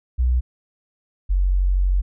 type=tone pair in turn; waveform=sine; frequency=61.74 / 46.25 Hz; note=B1 / F#1; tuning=0 / 0 cents; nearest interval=perfect fourth; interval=500 cents; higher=first; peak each=-15 dBFS; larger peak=neither; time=0.18-0.41 / 1.29-2.02 s; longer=second; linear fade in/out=20 ms; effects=none

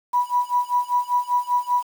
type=tone with tremolo; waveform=sine; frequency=980 Hz; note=B5; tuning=14 cents flat; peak=-15 dBFS; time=0.13-1.83 s; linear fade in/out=10 ms; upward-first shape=sine; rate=5.1 Hz; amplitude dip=95%; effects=7-bit

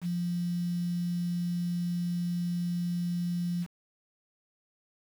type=tone with quantisation; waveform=sine; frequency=174.61 Hz; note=F3; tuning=in tune; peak=-28 dBFS; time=0.01-3.67 s; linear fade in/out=50 ms; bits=8; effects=none

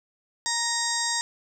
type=harmonic tone with a mistuned harmonic; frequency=932.3 Hz; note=A#5; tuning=in tune; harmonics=1 / 2 / 4 / 5 / 6 / 7 / 8 / 9; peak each=-32 / -31 / -33 / -32 / -33 / -35 / -31 / -37 dBFS; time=0.46-1.21 s; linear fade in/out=0 ms; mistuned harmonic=5; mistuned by=+55 cents; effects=9-bit

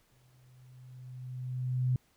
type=tone with exponential growth; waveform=sine; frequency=126.9 Hz; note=B2; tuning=47 cents sharp; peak=-24 dBFS; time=0.12-1.96 s; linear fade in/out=2 ms; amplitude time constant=400 ms; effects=pink hiss -69 dBFS RMS until 2.16 s

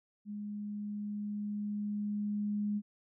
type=tone with level ramp; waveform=sine; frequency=207.3 Hz; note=G#3; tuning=3 cents flat; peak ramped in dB=-38 to -30 dBFS; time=0.25-2.82 s; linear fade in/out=50 ms; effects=none

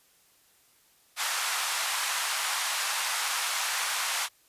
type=band-pass noise; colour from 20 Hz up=pink; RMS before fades=-30 dBFS; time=1.16-4.29 s; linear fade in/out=50 ms; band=890 to 12000 Hz; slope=24 dB/octave; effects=white hiss -63 dBFS RMS until 4.48 s + resampled to 32000 Hz

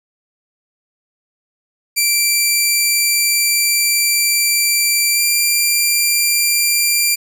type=tone with pitch glide; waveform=10% pulse; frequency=2349 to 2375 Hz; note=D7 to D7; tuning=0 to +19 cents; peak=-4 dBFS; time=1.96-7.16 s; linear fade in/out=20 ms; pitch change=+19 cents; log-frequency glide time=5.14-5.2 s; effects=none

